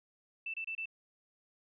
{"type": "tone bursts", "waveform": "sine", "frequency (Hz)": 2657, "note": "E7", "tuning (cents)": 13, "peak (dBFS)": -36, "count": 4, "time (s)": [0.46, 0.857], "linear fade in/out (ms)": 5, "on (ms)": 79, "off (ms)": 27, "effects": []}